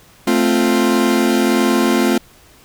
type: chord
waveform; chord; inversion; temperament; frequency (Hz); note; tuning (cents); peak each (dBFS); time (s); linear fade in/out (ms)
40% pulse; F major; first; equal; 220 / 261.6 / 349.2; A3 / C4 / F4; 0 / 0 / 0; -16; 0.27-2.18; 5
effects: pink hiss -47 dBFS RMS until 2.64 s